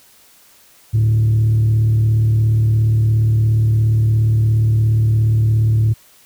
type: tone with frequency modulation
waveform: sine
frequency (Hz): 110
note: A2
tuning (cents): 0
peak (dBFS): -9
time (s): 0.93-5.94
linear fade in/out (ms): 20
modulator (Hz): 37.1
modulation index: 0.33
effects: tanh soft clip ceiling -9 dBFS + white hiss -49 dBFS RMS until 6.25 s